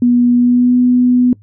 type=tone with pitch glide; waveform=sine; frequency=243 to 248 Hz; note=B3 to B3; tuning=-28 to +7 cents; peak=-7 dBFS; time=0.02-1.33 s; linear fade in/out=2 ms; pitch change=+35 cents; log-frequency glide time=0.35-0.76 s; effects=noise-tail reverb RT60 0.1 s tail -21 dB re dry + added 103 Hz sine -41 dBFS peak until 1.42 s